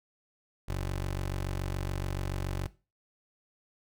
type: tone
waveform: 20% pulse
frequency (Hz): 47.03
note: F#1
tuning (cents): +29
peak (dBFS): -26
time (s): 0.68-2.67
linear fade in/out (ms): 10
effects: noise-tail reverb RT60 0.3 s tail -17 dB re dry